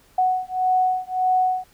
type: beating tone pair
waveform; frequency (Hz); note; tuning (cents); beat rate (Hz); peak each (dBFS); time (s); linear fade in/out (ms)
sine; 740 / 741.7; F#5 / F#5; 0 / +4; 1.7; -21; 0.18-1.64; 5
effects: pink hiss -56 dBFS RMS until 1.73 s